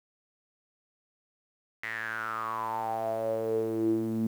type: tone with band-pass filter sweep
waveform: sawtooth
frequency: 112 Hz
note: A2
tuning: 31 cents sharp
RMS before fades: -31 dBFS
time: 1.83-4.27 s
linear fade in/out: 5 ms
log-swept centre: 2000 to 240 Hz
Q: 8.9
effects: 9-bit